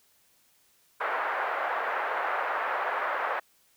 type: band-pass noise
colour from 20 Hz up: white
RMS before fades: -30 dBFS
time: 1-3.4 s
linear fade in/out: 10 ms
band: 530 to 1600 Hz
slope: 24 dB/octave
effects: white hiss -65 dBFS RMS until 3.76 s